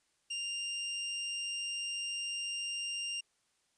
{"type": "tone", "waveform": "sawtooth", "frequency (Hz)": 2794, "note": "F7", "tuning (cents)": 0, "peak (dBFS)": -32, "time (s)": [0.3, 3.21], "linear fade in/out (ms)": 10, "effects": ["white hiss -75 dBFS RMS until 3.77 s", "resampled to 22050 Hz"]}